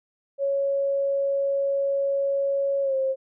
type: tone with pitch glide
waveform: sine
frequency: 554.4 to 532.1 Hz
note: C#5 to C5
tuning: 0 to +29 cents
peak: -21 dBFS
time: 0.38-3.16 s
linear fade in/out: 50 ms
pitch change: -71 cents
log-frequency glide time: 2.82-2.95 s
effects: none